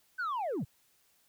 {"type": "linear sweep", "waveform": "sine", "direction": "down", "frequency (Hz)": [1553, 84.8], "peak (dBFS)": -29, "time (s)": [0.18, 0.65], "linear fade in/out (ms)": 20, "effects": ["tanh soft clip ceiling -30 dBFS", "white hiss -69 dBFS RMS until 1.28 s"]}